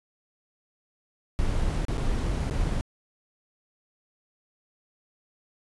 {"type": "noise with dropouts", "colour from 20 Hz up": "brown", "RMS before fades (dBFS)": -26, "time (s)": [1.39, 2.81], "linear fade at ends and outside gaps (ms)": 0, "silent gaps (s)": [[1.851, 1.884], [1.973, 1.98], [2.29, 2.294], [2.499, 2.509]], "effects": ["resampled to 24000 Hz"]}